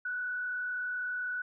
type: tone with frequency modulation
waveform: sine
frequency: 1480 Hz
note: F#6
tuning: in tune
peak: -32 dBFS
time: 0.05-1.42 s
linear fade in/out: 5 ms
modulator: 35.9 Hz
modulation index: 0.58
effects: none